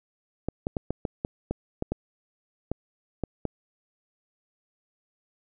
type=clicks; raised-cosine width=2 ms; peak=-14 dBFS; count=12; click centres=0.486 / 0.669 / 0.768 / 0.906 / 1.052 / 1.249 / 1.51 / 1.824 / 1.92 / 2.716 / 3.237 / 3.453 s; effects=none